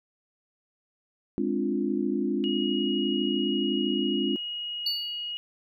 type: chord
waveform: sine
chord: D half-diminished seventh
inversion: second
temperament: equal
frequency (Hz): 207.7 / 261.6 / 293.7 / 349.2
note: Ab3 / C4 / D4 / F4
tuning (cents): 0 / 0 / 0 / 0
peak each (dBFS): -30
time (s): 1.38-4.36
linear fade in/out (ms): 0
type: tone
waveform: sine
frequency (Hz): 2888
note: F#7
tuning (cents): -43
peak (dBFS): -31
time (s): 2.44-5.37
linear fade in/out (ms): 0
type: tone with exponential decay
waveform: triangle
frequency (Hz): 4483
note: C#8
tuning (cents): +19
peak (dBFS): -22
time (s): 4.86-5.32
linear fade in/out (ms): 5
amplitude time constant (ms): 100
effects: none